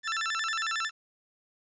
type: tone with vibrato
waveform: sawtooth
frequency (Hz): 1534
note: G6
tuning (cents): -38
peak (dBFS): -25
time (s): 0.03-0.91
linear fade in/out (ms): 50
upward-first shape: square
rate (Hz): 11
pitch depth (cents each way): 240
effects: resampled to 16000 Hz + 10-bit